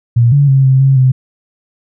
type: tone with pitch steps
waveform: sine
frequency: 118.4 / 142.4 / 135 / 132.3 / 135.4 / 129.7 Hz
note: A#2 / C#3 / C#3 / C3 / C#3 / C3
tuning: +27 / +47 / -45 / +20 / -40 / -15 cents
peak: -5 dBFS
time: 0.16-1.12 s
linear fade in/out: 10 ms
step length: 160 ms
effects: none